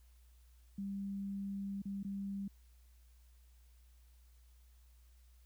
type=tone with dropouts; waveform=sine; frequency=197.8 Hz; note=G3; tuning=16 cents sharp; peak=-38 dBFS; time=0.78-2.48 s; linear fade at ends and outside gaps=5 ms; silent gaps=1.82-1.854 / 2.031-2.047 s; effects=added 60 Hz sine -60 dBFS peak until 5.45 s + white hiss -74 dBFS RMS until 5.45 s